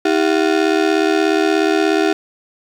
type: ring-modulated tone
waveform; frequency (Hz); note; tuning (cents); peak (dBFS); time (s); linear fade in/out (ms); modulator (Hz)
35% pulse; 357.8; F4; +42; -8; 0.05-2.13; 5; 38.4
effects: low-pass 5000 Hz 12 dB/octave + 7-bit